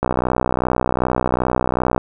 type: click train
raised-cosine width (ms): 1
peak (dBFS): -3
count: 123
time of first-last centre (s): 0.03-1.979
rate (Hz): 62.6
effects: none